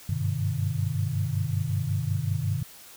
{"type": "tone cluster", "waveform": "sine", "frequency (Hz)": [96.5, 101.9, 126.1, 151.7], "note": ["G2", "G#2", "B2", "D#3"], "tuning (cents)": [-27, -32, 36, -44], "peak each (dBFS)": -30, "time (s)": [0.09, 2.63], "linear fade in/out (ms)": 5, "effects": ["white hiss -48 dBFS RMS until 2.96 s"]}